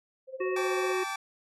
sine tone with tremolo, 524 Hz, C5, 2 cents sharp, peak -33 dBFS, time 0.27-0.96 s, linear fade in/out 50 ms, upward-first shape sine, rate 16 Hz, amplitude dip 85%
harmonic tone, 370.7 Hz, F#4, 3 cents sharp, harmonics 1 / 3 / 5 / 7, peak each -28 / -39 / -40 / -41 dBFS, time 0.4-1.04 s, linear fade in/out 10 ms
25% pulse chord, G suspended second, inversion none, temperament equal with one note detuned, 784 / 880 / 1156.5 Hz, G5 / A5 / D6, 0 / 0 / -27 cents, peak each -33 / -37 / -31 dBFS, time 0.56-1.16 s, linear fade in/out 5 ms
effects low-pass 10000 Hz 12 dB/octave

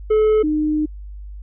triangle / sine tone pair in turn, 431.2 / 304.9 Hz, A4 / D#4, -35 / -35 cents, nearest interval tritone, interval 600 cents, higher first, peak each -10 / -16 dBFS, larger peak first, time 0.1-0.43 / 0.43-0.86 s, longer second, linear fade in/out 10 ms, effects added 50 Hz sine -31 dBFS peak until 1.42 s + resampled to 8000 Hz

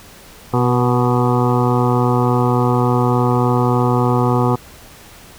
harmonic tone with a mistuned harmonic, 123.47 Hz, B2, in tune, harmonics 1 / 2 / 3 / 4 / 6 / 7 / 8 / 9 / 10, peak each -16 / -19 / -21 / -22 / -24 / -24 / -25 / -26 / -26 dBFS, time 0.53-4.56 s, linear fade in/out 10 ms, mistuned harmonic 4, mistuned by -28 cents, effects pink hiss -41 dBFS RMS until 5.38 s

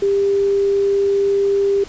sine tone with quantisation, 397.8 Hz, G4, 25 cents sharp, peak -13 dBFS, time 0.02-1.84 s, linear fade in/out 5 ms, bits 7, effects pink hiss -39 dBFS RMS until 1.88 s + resampled to 16000 Hz

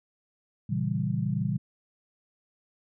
sine chord, A# diminished seventh, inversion none, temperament equal, 116.54 / 138.59 / 164.81 / 196 Hz, A#2 / C#3 / E3 / G3, 0 / 0 / 0 / 0 cents, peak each -31 dBFS, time 0.69-1.58 s, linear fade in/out 10 ms, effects none

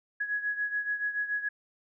sine beating tone pair, 1672 / 1679 Hz, G#6 / G#6, +11 / +18 cents, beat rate 7 Hz, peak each -30 / -35 dBFS, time 0.2-1.49 s, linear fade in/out 10 ms, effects none

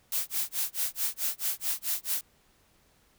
blue noise with tremolo, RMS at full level -28 dBFS, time 0.12-2.21 s, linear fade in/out 2 ms, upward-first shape sine, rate 4.6 Hz, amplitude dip 100%, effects pink hiss -65 dBFS RMS until 3.18 s

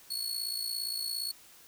sawtooth tone with amplitude modulation, 4381 Hz, C#8, 21 cents flat, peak -27 dBFS, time 0.1-1.32 s, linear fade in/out 10 ms, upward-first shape sine, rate 57.4 Hz, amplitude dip 65%, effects white hiss -56 dBFS RMS until 1.67 s

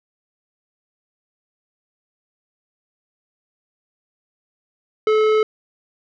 sine tone with tanh clipping, 432.2 Hz, A4, 31 cents flat, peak -15 dBFS, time 5.07-5.43 s, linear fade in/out 2 ms, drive 14 dB, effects none

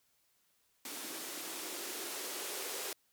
violet noise with band-pass filter sweep, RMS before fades -42 dBFS, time 0.85-2.93 s, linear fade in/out 2 ms, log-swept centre 280 to 420 Hz, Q 3.6, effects white hiss -74 dBFS RMS until 3.12 s

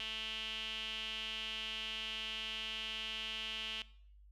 sawtooth tone with band-pass filter, 219.9 Hz, A3, 1 cent flat, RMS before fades -42 dBFS, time 0-3.82 s, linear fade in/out 2 ms, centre 3000 Hz, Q 7.1, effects noise-tail reverb RT60 0.6 s tail -19 dB re dry + added 50 Hz sine -57 dBFS peak until 4.31 s

